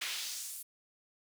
brown noise with high-pass filter sweep, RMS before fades -40 dBFS, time 0.01-0.63 s, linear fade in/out 10 ms, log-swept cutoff 2400 to 11000 Hz, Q 1.3, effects none

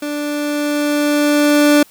30% pulse tone with level ramp, 293.7 Hz, D4, in tune, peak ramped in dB -18 to -5 dBFS, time 0.02-1.83 s, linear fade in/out 5 ms, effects white hiss -47 dBFS RMS until 1.9 s

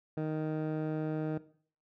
15% pulse tone with low-pass filter, 155.56 Hz, D#3, in tune, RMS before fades -34 dBFS, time 0.17-1.38 s, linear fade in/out 5 ms, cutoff 990 Hz, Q 0.53, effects noise-tail reverb RT60 0.5 s tail -17 dB re dry

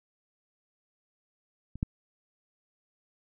clicks, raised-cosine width 5 ms, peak -28 / -15 dBFS, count 2, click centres 1.756 / 1.829 s, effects none

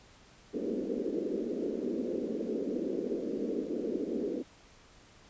white band-pass noise, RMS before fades -34 dBFS, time 0.53-4.43 s, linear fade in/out 20 ms, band 210 to 480 Hz, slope 48 dB/octave, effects pink hiss -58 dBFS RMS until 5.29 s + resampled to 16000 Hz

